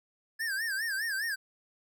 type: tone with vibrato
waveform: square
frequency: 1692 Hz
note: G#6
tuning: 32 cents sharp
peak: -31 dBFS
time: 0.39-1.36 s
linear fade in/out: 20 ms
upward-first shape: sine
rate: 4.9 Hz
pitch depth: 160 cents each way
effects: none